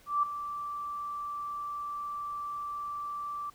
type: tone with ADSR envelope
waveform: sine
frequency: 1168 Hz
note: D6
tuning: 10 cents flat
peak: -22 dBFS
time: 0.06-3.5 s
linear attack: 170 ms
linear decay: 4 ms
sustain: -12 dB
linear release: 5 ms
effects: pink hiss -60 dBFS RMS until 3.54 s